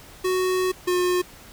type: tone pair in turn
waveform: square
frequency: 370 / 359.7 Hz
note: F#4 / F#4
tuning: 0 / -49 cents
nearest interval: unison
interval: 49 cents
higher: first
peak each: -21 / -20 dBFS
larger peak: second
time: 0.24-0.72 / 0.87-1.22 s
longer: first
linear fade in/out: 10 ms
effects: pink hiss -46 dBFS RMS until 1.52 s